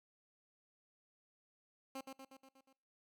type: tone with echo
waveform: 15% pulse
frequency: 267.2 Hz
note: C4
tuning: 36 cents sharp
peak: -37 dBFS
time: 1.95-2.01 s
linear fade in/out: 5 ms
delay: 120 ms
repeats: 6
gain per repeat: -4 dB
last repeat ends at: 2.73 s
effects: noise-tail reverb RT60 0.6 s tail -25 dB re dry